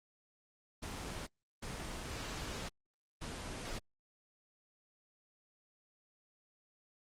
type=noise bursts at uneven times; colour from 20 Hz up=pink; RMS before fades=-42 dBFS; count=3; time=0.82-1.27 / 1.62-2.69 / 3.21-3.79 s; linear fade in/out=10 ms; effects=low-pass 8000 Hz 12 dB/octave + Opus 24 kbps